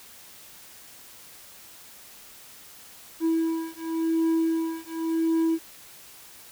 triangle beating tone pair, 326 / 326.91 Hz, E4 / E4, -19 / -14 cents, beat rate 0.91 Hz, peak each -24 dBFS, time 3.2-5.59 s, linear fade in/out 50 ms, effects white hiss -48 dBFS RMS until 6.51 s

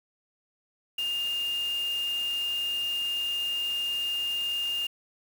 sine tone in noise, 2816 Hz, F7, 14 cents sharp, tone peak -27 dBFS, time 0.98-4.87 s, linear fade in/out 5 ms, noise white, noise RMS -44 dBFS, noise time 0.98-4.87 s, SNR +14 dB, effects none

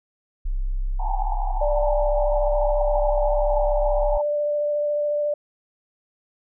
sine tone, 32.7 Hz, C1, in tune, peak -21 dBFS, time 0.45-4.18 s, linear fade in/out 10 ms
pink band-pass noise, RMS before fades -29 dBFS, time 0.99-4.22 s, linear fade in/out 10 ms, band 760 to 890 Hz, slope 96 dB/octave
sine tone with vibrato, 590 Hz, D5, 8 cents sharp, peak -20 dBFS, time 1.61-5.34 s, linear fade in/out 5 ms, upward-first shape sine, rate 14 Hz, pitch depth 10 cents each way
effects none

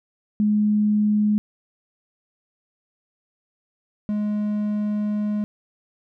sine / triangle tone pair in turn, 210.1 / 209.3 Hz, G#3 / G#3, +20 / +14 cents, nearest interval unison, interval 6 cents, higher first, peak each -16 / -19 dBFS, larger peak first, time 0.4-1.38 / 4.09-5.44 s, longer second, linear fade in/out 0 ms, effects none

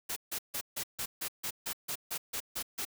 white noise bursts, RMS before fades -36 dBFS, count 13, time 0.09-2.852 s, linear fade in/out 10 ms, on 74 ms, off 150 ms, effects none

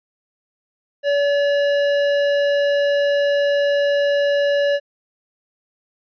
sine tone with tanh clipping, 571 Hz, D5, 49 cents flat, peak -17 dBFS, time 1.03-4.8 s, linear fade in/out 50 ms, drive 16 dB, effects resampled to 11025 Hz

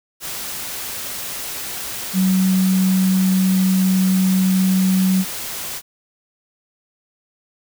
sine tone in noise, 187.9 Hz, F#3, 27 cents sharp, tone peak -13 dBFS, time 2.13-5.25 s, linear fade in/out 50 ms, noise white, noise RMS -28 dBFS, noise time 0.2-5.82 s, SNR +12 dB, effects none

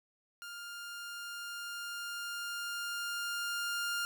sawtooth tone with level ramp, 1404 Hz, F6, 9 cents sharp, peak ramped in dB -40 to -29 dBFS, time 0.42-4.05 s, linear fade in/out 0 ms, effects none

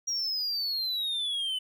triangle exponential sweep, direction down, 5710 to 3000 Hz, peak -27 dBFS, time 0.07-1.59 s, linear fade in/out 10 ms, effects none

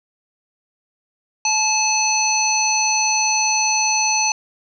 harmonic tone, 865 Hz, A5, 30 cents flat, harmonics 1 / 3 / 5 / 7, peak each -21 / -22 / -24 / -19 dBFS, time 1.45-4.32 s, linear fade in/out 2 ms, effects none

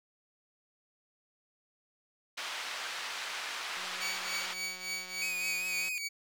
pink band-pass noise, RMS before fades -39 dBFS, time 2.37-4.54 s, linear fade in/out 10 ms, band 1200 to 4800 Hz, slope 12 dB/octave
click train, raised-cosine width 0.2 ms, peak -30 dBFS, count 388, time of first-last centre 3.77-5.885 s, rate 183 Hz
20% pulse tone with tremolo, 2265 Hz, C#7, 37 cents sharp, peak -28 dBFS, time 4-6.09 s, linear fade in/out 20 ms, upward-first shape triangle, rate 3.5 Hz, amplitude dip 85%
45% pulse tone with vibrato, 2501 Hz, D#7, 8 cents sharp, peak -33 dBFS, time 5.22-5.98 s, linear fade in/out 0 ms, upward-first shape triangle, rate 5 Hz, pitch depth 40 cents each way
effects none

